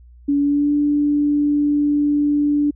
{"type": "tone with pitch glide", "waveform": "sine", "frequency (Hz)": [284.7, 292], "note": ["C#4", "D4"], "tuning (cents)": [46, -10], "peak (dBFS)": -14, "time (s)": [0.28, 2.71], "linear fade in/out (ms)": 10, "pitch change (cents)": 44, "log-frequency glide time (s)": [0.39, 0.73], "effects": ["added 60 Hz sine -42 dBFS peak until 2.75 s"]}